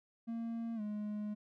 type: tone with pitch glide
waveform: triangle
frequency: 230 to 209.7 Hz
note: A#3 to G#3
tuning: -23 to +17 cents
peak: -35 dBFS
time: 0.27-1.35 s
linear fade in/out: 20 ms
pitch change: -160 cents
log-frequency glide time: 0.75-0.81 s
effects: none